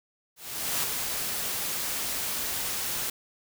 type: noise with ADSR envelope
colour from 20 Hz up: white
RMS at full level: -27 dBFS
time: 0.36-3.1 s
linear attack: 470 ms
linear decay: 16 ms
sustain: -4 dB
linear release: 3 ms
effects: none